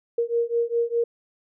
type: beating tone pair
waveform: sine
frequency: 466.2 / 471.1 Hz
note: A#4 / A#4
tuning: 0 / +18 cents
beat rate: 4.9 Hz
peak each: -24 / -24 dBFS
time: 0.18-1.04 s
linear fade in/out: 5 ms
effects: none